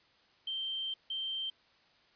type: tone bursts at uneven times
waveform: sine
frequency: 3136 Hz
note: G7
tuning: in tune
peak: -34 dBFS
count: 2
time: 0.47-0.94 / 1.1-1.5 s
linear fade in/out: 5 ms
effects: white hiss -66 dBFS RMS until 2.15 s + resampled to 11025 Hz